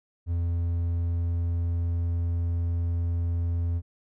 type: tone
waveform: triangle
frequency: 85.3 Hz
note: F2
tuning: 40 cents flat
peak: -22 dBFS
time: 0.26-3.82 s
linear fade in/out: 50 ms
effects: none